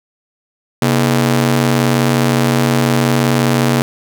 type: ring-modulated tone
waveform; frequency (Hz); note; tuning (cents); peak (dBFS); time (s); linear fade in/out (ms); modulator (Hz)
sawtooth; 184.9; F#3; -1; -4; 0.82-3.82; 0; 52.8
effects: none